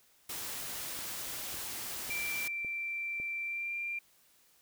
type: noise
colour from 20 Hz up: white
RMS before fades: -40 dBFS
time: 0.29-2.48 s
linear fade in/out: 5 ms
type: click train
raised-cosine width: 2 ms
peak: -36 dBFS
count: 5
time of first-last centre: 0.99-3.2 s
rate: 1.81 Hz
type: tone with pitch glide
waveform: sine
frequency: 2349 to 2380 Hz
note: D7 to D7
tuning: 0 to +22 cents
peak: -34 dBFS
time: 2.1-3.99 s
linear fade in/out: 5 ms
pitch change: +22 cents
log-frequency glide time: 3.45-3.74 s
effects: white hiss -66 dBFS RMS until 4.61 s